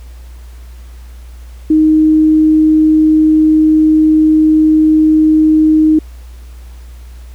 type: tone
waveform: sine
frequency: 311.4 Hz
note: D#4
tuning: 2 cents sharp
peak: -5 dBFS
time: 1.7-5.99 s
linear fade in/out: 5 ms
effects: added 60 Hz sine -29 dBFS peak until 7.34 s + pink hiss -46 dBFS RMS until 7.34 s